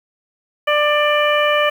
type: harmonic tone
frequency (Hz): 593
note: D5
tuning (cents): +17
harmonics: 1 / 2 / 3 / 4 / 5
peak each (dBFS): -16 / -19 / -21 / -22 / -23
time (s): 0.67-1.7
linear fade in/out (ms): 10
effects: 7-bit